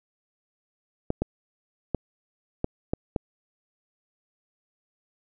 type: clicks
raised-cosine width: 2 ms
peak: -11 dBFS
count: 6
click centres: 1.104 / 1.22 / 1.947 / 2.644 / 2.935 / 3.162 s
effects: none